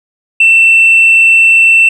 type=tone with tanh clipping; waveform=triangle; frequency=2683 Hz; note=E7; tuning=30 cents sharp; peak=-3 dBFS; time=0.4-1.89 s; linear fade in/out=5 ms; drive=5 dB; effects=none